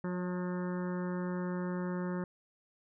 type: harmonic tone with a mistuned harmonic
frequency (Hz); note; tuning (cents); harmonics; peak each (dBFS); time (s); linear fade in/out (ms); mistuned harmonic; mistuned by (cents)
179.6; F3; +49; 1 / 2 / 3 / 5 / 6 / 7 / 8 / 9 / 10; -34 / -40 / -44 / -48 / -50 / -51 / -52 / -53 / -54; 0.04-2.24; 2; 3; +15
effects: none